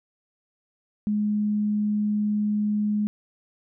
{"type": "tone", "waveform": "sine", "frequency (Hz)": 209.4, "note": "G#3", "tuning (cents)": 15, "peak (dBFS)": -21, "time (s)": [1.07, 3.07], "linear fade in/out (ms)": 0, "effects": []}